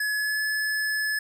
square tone with pitch glide, 1700 to 1718.8 Hz, G#6 to A6, +40 to -41 cents, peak -25 dBFS, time 0-1.19 s, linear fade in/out 5 ms, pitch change +19 cents, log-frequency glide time 0.16-0.42 s, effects none

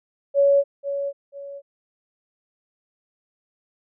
sine tone with echo, 561 Hz, C#5, 21 cents sharp, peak -13 dBFS, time 0.34-0.64 s, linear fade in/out 50 ms, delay 490 ms, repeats 2, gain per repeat -10 dB, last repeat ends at 1.62 s, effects none

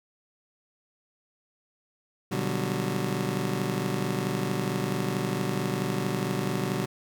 25% pulse chord, G major seventh, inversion first, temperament just, 122.5 / 147 / 183.75 / 196 Hz, B2 / D3 / F#3 / G3, -14 / +2 / -12 / 0 cents, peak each -29 dBFS, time 2.31-6.86 s, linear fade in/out 10 ms, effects none

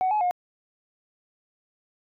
sine tone with pitch steps, 747 / 848 / 717 Hz, F#5 / G#5 / F5, +16 / +36 / +45 cents, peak -19 dBFS, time 0.01-0.31 s, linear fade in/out 0 ms, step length 100 ms, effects tanh soft clip ceiling -18 dBFS

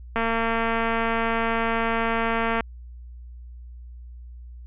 click train, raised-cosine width 0.5 ms, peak -10 dBFS, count 559, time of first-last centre 0.16-2.607 s, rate 228 Hz, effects added 60 Hz sine -38 dBFS peak until 4.66 s + resampled to 8000 Hz

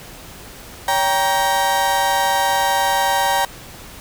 35% pulse chord, G diminished, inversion second, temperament just, 564.5 / 784 / 940.8 Hz, Db5 / G5 / Bb5, +31 / 0 / +16 cents, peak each -23 / -17 / -17 dBFS, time 0.88-3.45 s, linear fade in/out 2 ms, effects pink hiss -38 dBFS RMS until 4 s

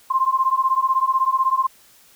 sine beating tone pair, 1046.5 / 1062.5 Hz, C6 / C6, 0 / +26 cents, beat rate 16 Hz, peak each -19 dBFS, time 0.1-1.67 s, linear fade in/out 10 ms, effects white hiss -52 dBFS RMS until 2.15 s

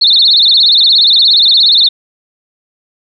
sine tone with vibrato, 3951 Hz, B7, in tune, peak -4 dBFS, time 0.01-1.89 s, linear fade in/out 10 ms, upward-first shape sine, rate 17 Hz, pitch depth 190 cents each way, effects none

